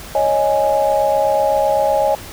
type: chord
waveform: sine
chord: C# suspended second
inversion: none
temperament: equal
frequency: 554.4 / 622.3 / 830.6 Hz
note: C#5 / D#5 / G#5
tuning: 0 / 0 / 0 cents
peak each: -17 dBFS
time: 0.15-2.15 s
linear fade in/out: 2 ms
effects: pink hiss -34 dBFS RMS until 2.32 s